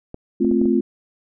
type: clicks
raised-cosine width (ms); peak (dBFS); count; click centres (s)
2; -19; 5; 0.144 / 0.448 / 0.513 / 0.615 / 0.656
type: chord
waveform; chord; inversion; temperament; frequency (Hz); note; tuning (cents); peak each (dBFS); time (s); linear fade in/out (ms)
sine; F major; first; equal; 220 / 261.6 / 349.2; A3 / C4 / F4; 0 / 0 / 0; -19; 0.4-0.81; 10
effects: none